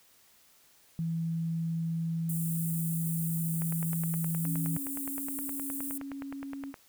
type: tone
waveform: sine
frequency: 164.81 Hz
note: E3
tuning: in tune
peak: -29 dBFS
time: 0.99-4.77 s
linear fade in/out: 0 ms
type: high-pass noise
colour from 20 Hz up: white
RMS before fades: -38 dBFS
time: 2.29-5.98 s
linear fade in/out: 5 ms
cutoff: 8200 Hz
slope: 48 dB/octave
type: click train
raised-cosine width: 0.5 ms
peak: -27 dBFS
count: 31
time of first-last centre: 3.62-6.742 s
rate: 9.61 Hz
type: tone with pitch glide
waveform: sine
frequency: 277.2 to 275.6 Hz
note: C#4 to C#4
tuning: 0 to -10 cents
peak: -37 dBFS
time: 4.43-6.74 s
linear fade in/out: 50 ms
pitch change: -10 cents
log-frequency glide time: 5.56-6.46 s
effects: white hiss -62 dBFS RMS until 6.88 s